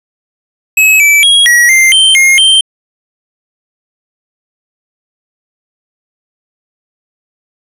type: tone with pitch steps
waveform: square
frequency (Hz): 2569 / 2313 / 3296 / 1916 / 2094 / 3122 / 2137 / 3137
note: E7 / D7 / G#7 / A#6 / C7 / G7 / C7 / G7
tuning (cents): -45 / -27 / -14 / +47 / +1 / -8 / +36 / +1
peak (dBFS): -4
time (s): 0.77-2.61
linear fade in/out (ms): 5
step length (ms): 230
effects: resampled to 32000 Hz + 7-bit